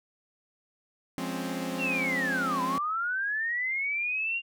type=chord; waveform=sawtooth; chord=Db major seventh; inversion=first; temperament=equal with one note detuned; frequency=174.61 / 207.7 / 261.6 / 279.4 Hz; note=F3 / Ab3 / C4 / Db4; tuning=0 / 0 / 0 / +14 cents; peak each=-33 / -35 / -30 / -35 dBFS; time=1.18-2.78 s; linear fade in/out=0 ms
type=linear two-way sweep; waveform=sine; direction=down then up; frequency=2801 to 987.8 to 2801 Hz; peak=-27 dBFS; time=1.78-4.42 s; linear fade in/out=50 ms; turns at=2.62 s
effects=none